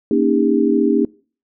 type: chord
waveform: sine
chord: Eb dominant seventh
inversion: second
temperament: equal with one note detuned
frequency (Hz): 233.1 / 277.2 / 311.1 / 402.3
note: Bb3 / Db4 / Eb4 / G4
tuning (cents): 0 / 0 / 0 / +45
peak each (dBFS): -18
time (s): 0.11-1.05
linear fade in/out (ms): 2
effects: noise-tail reverb RT60 0.4 s tail -23 dB re dry